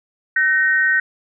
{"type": "tone pair together", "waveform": "sine", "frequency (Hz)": [1527.3, 1864.7], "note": ["G6", "A#6"], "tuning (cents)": [-46, 0], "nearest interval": "minor third", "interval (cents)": 346, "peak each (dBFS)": -16, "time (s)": [0.36, 1], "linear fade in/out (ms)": 5, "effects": []}